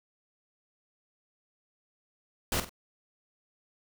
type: noise with echo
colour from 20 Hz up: pink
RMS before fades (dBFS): -29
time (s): 2.52-2.6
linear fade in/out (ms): 2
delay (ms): 47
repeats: 2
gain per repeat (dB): -10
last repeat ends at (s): 2.694
effects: none